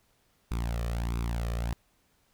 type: tone with flanger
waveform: sawtooth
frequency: 58 Hz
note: A#1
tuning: 8 cents flat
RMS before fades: -31 dBFS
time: 0.51-1.73 s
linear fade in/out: 0 ms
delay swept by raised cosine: 0.81 to 1.66 ms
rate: 1.5 Hz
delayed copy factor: +0.7
effects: pink hiss -69 dBFS RMS until 2.33 s